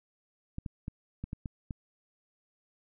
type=clicks; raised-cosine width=5 ms; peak=-24 dBFS; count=7; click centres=0.584 / 0.662 / 0.881 / 1.24 / 1.331 / 1.458 / 1.708 s; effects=none